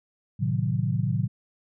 sine chord, A diminished seventh, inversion none, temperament equal with one note detuned, 111.02 / 130.81 / 155.56 / 185 Hz, A2 / C3 / Eb3 / Gb3, +16 / 0 / 0 / 0 cents, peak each -27 / -27 / -29 / -30 dBFS, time 0.39-1.28 s, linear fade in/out 20 ms, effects none

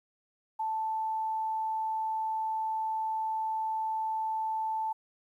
sine tone, 880 Hz, A5, in tune, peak -29 dBFS, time 0.59-4.93 s, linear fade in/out 10 ms, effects 11-bit

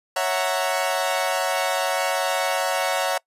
sawtooth chord, F# dominant seventh, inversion second, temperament equal with one note detuned, 554.4 / 659.3 / 740 / 925.4 Hz, C#5 / E5 / F#5 / A#5, 0 / 0 / 0 / -13 cents, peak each -22 / -23 / -22 / -25 dBFS, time 0.16-3.18 s, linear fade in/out 5 ms, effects noise-tail reverb RT60 0.1 s tail -24 dB re dry + resampled to 32000 Hz

